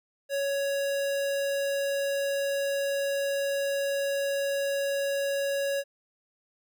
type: tone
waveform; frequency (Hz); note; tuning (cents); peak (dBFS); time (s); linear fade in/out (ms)
square; 557; C#5; +8; -27; 0.29-5.84; 50
effects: none